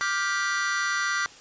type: chord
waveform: 45% pulse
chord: G dominant seventh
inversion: second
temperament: just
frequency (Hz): 1176 / 1411.2 / 1568 / 1960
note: D6 / F6 / G6 / B6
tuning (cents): +2 / +18 / 0 / -14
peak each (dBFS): -30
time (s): 0.01-1.26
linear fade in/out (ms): 0
effects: white hiss -48 dBFS RMS until 1.4 s + resampled to 16000 Hz